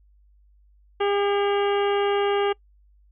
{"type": "harmonic tone with a mistuned harmonic", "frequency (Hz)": 403.6, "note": "G#4", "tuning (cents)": -49, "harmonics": [1, 2, 3, 4, 5, 6, 7, 8], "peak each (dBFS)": [-21, -27, -31, -35, -38, -39, -35, -39], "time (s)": [1, 2.53], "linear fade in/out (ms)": 10, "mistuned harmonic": 6, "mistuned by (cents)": -87, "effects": ["noise-tail reverb RT60 0.1 s tail -24 dB re dry", "added 50 Hz sine -54 dBFS peak until 3.11 s"]}